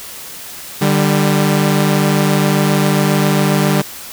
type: tone pair together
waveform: sawtooth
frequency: 149.2 / 196.42 Hz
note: D3 / G3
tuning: +28 / +4 cents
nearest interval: perfect fourth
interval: 476 cents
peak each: -10 dBFS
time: 0.81-3.82 s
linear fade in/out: 10 ms
effects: white hiss -31 dBFS RMS until 4.12 s